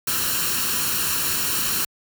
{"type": "noise with comb filter", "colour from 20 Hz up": "white", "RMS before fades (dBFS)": -23, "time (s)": [0.07, 1.85], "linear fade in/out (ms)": 5, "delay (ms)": 0.71, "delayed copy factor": 0.65, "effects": ["high-pass 60 Hz 12 dB/octave"]}